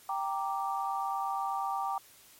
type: chord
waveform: sine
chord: G minor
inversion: none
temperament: equal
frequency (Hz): 784 / 932.3 / 1174.7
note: G5 / Bb5 / D6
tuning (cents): 0 / 0 / 0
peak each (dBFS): -33 / -36 / -35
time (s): 0.09-1.98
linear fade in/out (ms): 2
effects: white hiss -57 dBFS RMS until 2.39 s + MP3 64 kbps